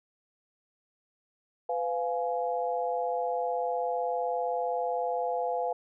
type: chord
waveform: sine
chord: F diminished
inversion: second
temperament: just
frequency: 502.9 / 698.5 / 838.1 Hz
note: Cb5 / F5 / Ab5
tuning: +31 / 0 / +16 cents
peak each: -31 / -31 / -34 dBFS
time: 1.69-5.73 s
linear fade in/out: 5 ms
effects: none